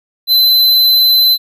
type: tone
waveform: square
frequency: 4044 Hz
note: B7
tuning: 40 cents sharp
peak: -7 dBFS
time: 0.27-1.38 s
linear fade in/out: 50 ms
effects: none